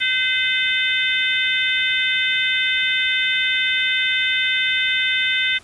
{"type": "harmonic tone with a mistuned harmonic", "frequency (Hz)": 513, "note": "C5", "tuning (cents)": -34, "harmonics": [3, 4, 5, 6, 7], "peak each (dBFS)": [-24, -21, -26, -25, -23], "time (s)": [0, 5.59], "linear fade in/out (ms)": 20, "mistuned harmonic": 6, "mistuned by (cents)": -15, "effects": ["pink hiss -48 dBFS RMS until 5.63 s", "resampled to 24000 Hz"]}